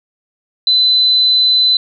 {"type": "tone", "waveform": "sine", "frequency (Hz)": 4020, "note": "B7", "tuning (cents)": 30, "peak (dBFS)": -8, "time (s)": [0.67, 1.77], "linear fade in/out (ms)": 2, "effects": []}